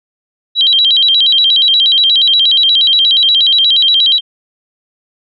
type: tone with vibrato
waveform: sine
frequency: 3520 Hz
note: A7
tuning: in tune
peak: -6 dBFS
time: 0.55-4.21 s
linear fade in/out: 50 ms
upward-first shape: square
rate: 8.4 Hz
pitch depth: 180 cents each way
effects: none